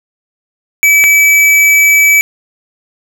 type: tone pair in turn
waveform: square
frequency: 2298 / 2298 Hz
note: D7 / D7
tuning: -38 / -38 cents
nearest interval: unison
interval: 0 cents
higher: neither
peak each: -5 dBFS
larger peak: neither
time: 0.83-1.04 / 1.04-2.21 s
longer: second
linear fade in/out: 0 ms
effects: none